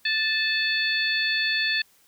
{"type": "harmonic tone with a mistuned harmonic", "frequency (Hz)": 880, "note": "A5", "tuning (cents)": 0, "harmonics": [2, 3, 4, 5], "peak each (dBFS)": [-25, -28, -29, -28], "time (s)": [0.05, 1.82], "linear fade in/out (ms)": 5, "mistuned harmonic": 3, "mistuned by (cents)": -22, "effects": ["white hiss -60 dBFS RMS until 2.07 s"]}